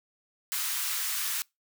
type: high-pass noise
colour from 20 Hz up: white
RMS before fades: -31 dBFS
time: 0.52-1.42 s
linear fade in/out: 0 ms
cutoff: 1100 Hz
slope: 24 dB/octave
effects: noise-tail reverb RT60 0.2 s tail -25 dB re dry